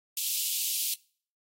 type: high-pass noise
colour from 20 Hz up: white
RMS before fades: -30 dBFS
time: 0.17-0.94 s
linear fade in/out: 2 ms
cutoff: 2700 Hz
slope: 48 dB/octave
effects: noise-tail reverb RT60 0.5 s tail -25 dB re dry + AAC 48 kbps